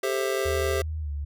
square chord, A minor seventh, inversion third, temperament just, 396 / 440 / 528 / 660 Hz, G4 / A4 / C5 / E5, +18 / 0 / +16 / +2 cents, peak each -28 / -34 / -31 / -34 dBFS, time 0.03-0.82 s, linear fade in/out 5 ms
sine tone with pitch glide, 78.3 to 72.22 Hz, D#2 to D2, +11 to -28 cents, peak -28 dBFS, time 0.45-1.25 s, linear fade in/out 10 ms, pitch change -139 cents, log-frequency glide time 1-1.1 s
effects none

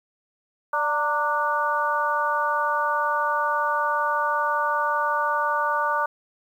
harmonic tone with a mistuned harmonic, 293.7 Hz, D4, in tune, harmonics 2 / 3 / 4 / 5, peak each -29 / -25 / -25 / -27 dBFS, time 0.73-6.06 s, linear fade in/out 5 ms, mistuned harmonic 3, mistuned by +61 cents, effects 9-bit

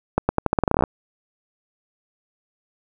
accelerating click train, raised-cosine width 1 ms, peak -3 dBFS, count 15, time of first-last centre 0.18-0.838 s, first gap 110 ms, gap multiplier 0.85, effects none

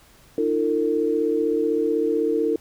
sine tone cluster, 303.8 / 339.7 / 452.3 Hz, D#4 / F4 / A4, -41 / -48 / +48 cents, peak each -25 / -25 / -21 dBFS, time 0.38-2.56 s, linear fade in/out 2 ms, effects pink hiss -53 dBFS RMS until 2.6 s

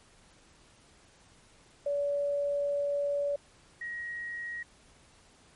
sine tone pair in turn, 572 / 1893.7 Hz, D5 / A#6, -46 / +27 cents, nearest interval octave + major sixth, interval 2073 cents, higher second, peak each -27 / -35 dBFS, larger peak first, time 1.86-3.36 / 3.81-4.63 s, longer first, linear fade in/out 5 ms, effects pink hiss -60 dBFS RMS until 5.55 s + MP3 48 kbps

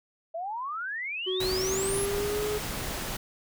sine exponential sweep, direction up, 640 to 11400 Hz, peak -31 dBFS, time 0.34-2.06 s, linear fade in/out 10 ms
triangle tone with pitch glide, 372.8 to 420.9 Hz, F#4 to G#4, +13 to +23 cents, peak -26 dBFS, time 1.26-2.59 s, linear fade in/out 20 ms, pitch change +210 cents, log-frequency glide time 1.56-2.43 s
pink noise, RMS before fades -34 dBFS, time 1.4-3.17 s, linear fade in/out 5 ms
effects none

